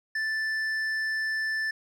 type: tone with hard clipping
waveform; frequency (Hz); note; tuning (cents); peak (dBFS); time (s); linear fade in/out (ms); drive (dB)
sine; 1760; A6; 0; -28; 0.15-1.71; 5; 6
effects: none